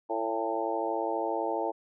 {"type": "harmonic tone with a mistuned harmonic", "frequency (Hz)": 112.1, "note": "A2", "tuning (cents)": 33, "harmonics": [3, 4, 5, 6, 7, 8], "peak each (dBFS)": [-35, -35, -35, -35, -35, -35], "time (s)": [0.09, 1.72], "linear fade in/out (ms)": 20, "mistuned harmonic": 7, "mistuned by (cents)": 38, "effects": []}